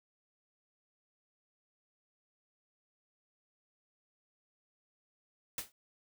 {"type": "noise with exponential decay", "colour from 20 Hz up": "white", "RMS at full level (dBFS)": -34, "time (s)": [5.58, 5.72], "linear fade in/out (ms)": 2, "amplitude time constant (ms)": 29, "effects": []}